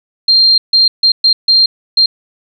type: tone bursts at uneven times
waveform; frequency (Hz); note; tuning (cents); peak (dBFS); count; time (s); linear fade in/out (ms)
sine; 4186; C8; 0; -5; 6; 0.28-0.58 / 0.73-0.88 / 1.03-1.12 / 1.24-1.33 / 1.48-1.66 / 1.97-2.06; 5
effects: none